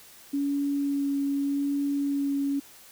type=tone with vibrato; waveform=sine; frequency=281.4 Hz; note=C#4; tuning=26 cents sharp; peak=-24 dBFS; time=0.33-2.6 s; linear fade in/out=10 ms; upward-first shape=sine; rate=0.83 Hz; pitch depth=11 cents each way; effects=white hiss -51 dBFS RMS until 2.91 s